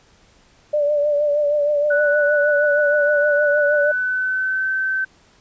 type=tone with vibrato; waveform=sine; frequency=587.3 Hz; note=D5; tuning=in tune; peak=-15 dBFS; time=0.73-3.92 s; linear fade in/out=10 ms; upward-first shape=triangle; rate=6.4 Hz; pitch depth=46 cents each way
type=tone with pitch glide; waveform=sine; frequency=1480 to 1541.1 Hz; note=F#6 to G6; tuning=0 to -30 cents; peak=-18 dBFS; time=1.9-5.05 s; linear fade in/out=10 ms; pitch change=+70 cents; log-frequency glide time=3.66-4.7 s
effects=pink hiss -54 dBFS RMS until 5.4 s + resampled to 16000 Hz